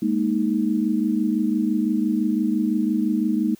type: chord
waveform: sine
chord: Ab suspended second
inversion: none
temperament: just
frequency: 207.7 / 233.6 / 311.5 Hz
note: Ab3 / Bb3 / Eb4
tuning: 0 / +4 / +2 cents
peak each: -23 dBFS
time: 0.02-3.55 s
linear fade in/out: 5 ms
effects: white hiss -54 dBFS RMS until 3.59 s